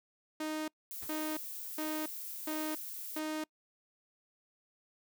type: tone bursts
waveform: sawtooth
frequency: 310 Hz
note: D#4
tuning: 6 cents flat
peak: -31 dBFS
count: 5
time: 0.4-3.44 s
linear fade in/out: 5 ms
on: 280 ms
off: 410 ms
type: noise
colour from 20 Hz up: violet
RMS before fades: -43 dBFS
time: 0.91-3.19 s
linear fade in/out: 0 ms
type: noise with exponential decay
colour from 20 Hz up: pink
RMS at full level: -47 dBFS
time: 1.02-1.19 s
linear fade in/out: 5 ms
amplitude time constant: 36 ms
effects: noise-tail reverb RT60 0.1 s tail -26 dB re dry